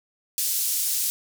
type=band-pass noise; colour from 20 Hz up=white; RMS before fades=-25 dBFS; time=0.38-1.1 s; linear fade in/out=0 ms; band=5400 to 16000 Hz; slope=12 dB/octave; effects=none